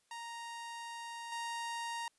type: tone with level steps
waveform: sawtooth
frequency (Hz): 932.3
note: A#5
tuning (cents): 0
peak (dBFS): -39 / -34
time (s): 0.11-2.08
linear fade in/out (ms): 2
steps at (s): 1.32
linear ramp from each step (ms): 2
effects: white hiss -75 dBFS RMS until 2.18 s + resampled to 24000 Hz